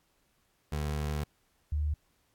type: tone pair in turn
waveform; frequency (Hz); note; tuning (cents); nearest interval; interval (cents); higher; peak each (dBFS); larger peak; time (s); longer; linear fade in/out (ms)
25% pulse / sine; 74.5 / 74.76; D2 / D2; +25 / +31; unison; 6; second; -27; neither; 0.72-1.24 / 1.72-1.94; first; 5
effects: pink hiss -72 dBFS RMS until 2.34 s + AAC 64 kbps